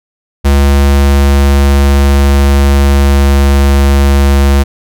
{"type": "tone with pitch glide", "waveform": "square", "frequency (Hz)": [70, 69.52], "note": ["C#2", "C#2"], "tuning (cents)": [18, 6], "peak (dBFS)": -5, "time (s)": [0.44, 4.64], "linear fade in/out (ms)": 20, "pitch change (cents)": -12, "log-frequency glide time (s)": [0.55, 3.8], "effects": []}